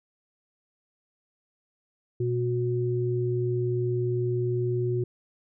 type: tone pair together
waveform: sine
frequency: 121.5 / 364.1 Hz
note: B2 / F#4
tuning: -28 / -28 cents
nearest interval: octave + perfect fifth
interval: 1900 cents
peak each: -26 / -27 dBFS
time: 2.2-5.04 s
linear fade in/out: 5 ms
effects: none